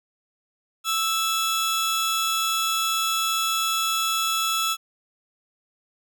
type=tone pair together; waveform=sawtooth; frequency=1318.5 / 3375 Hz; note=E6 / G#7; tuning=0 / +27 cents; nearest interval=octave + major third; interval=1627 cents; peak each=-20 / -23 dBFS; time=0.84-4.77 s; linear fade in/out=50 ms; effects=none